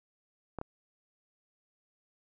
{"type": "clicks", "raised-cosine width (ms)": 1, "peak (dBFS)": -23, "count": 2, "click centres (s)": [0.587, 0.614], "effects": []}